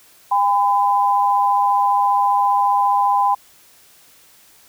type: tone pair together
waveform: sine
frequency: 806 / 1008.8 Hz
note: G5 / B5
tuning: +48 / +36 cents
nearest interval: major third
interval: 388 cents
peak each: -16 dBFS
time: 0.31-3.35 s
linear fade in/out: 10 ms
effects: white hiss -50 dBFS RMS until 4.68 s